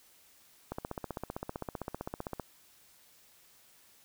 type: click train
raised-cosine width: 1 ms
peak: -22 dBFS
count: 27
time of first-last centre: 0.72-2.397 s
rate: 15.5 Hz
effects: white hiss -62 dBFS RMS until 4.04 s